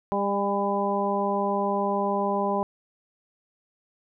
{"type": "harmonic tone with a mistuned harmonic", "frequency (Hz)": 200, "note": "G3", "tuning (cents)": 35, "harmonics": [1, 2, 3, 4, 5], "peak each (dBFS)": [-29, -29, -29, -29, -29], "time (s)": [0.12, 2.63], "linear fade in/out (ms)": 0, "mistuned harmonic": 4, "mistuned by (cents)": 15, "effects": []}